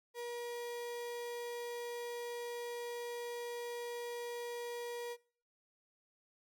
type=tone; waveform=35% pulse; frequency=477.9 Hz; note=A#4; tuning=43 cents sharp; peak=-39 dBFS; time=0.14-5.17 s; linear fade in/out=50 ms; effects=noise-tail reverb RT60 0.4 s tail -21 dB re dry + Opus 48 kbps